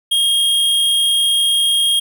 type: tone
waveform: square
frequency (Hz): 3247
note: G#7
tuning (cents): -40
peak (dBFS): -13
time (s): 0.11-2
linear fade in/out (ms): 10
effects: none